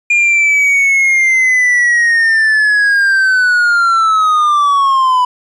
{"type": "linear sweep", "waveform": "triangle", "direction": "down", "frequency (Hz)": [2419, 987.8], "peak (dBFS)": -6, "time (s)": [0.1, 5.25], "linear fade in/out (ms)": 5, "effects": ["resampled to 24000 Hz"]}